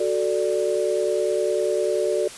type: chord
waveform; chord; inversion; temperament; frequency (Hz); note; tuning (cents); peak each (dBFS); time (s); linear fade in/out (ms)
sine; D major; first; equal; 370 / 440 / 587.3; F#4 / A4 / D5; 0 / 0 / 0; -24 / -24 / -24; 0-2.28; 5
effects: white hiss -39 dBFS RMS until 2.37 s + resampled to 24000 Hz